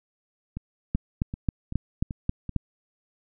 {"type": "two click trains", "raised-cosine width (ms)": 5, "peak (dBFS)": [-11, -20], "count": [7, 6], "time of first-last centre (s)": [[0.95, 2.563], [0.57, 2.493]], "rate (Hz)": [3.72, 2.6], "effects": []}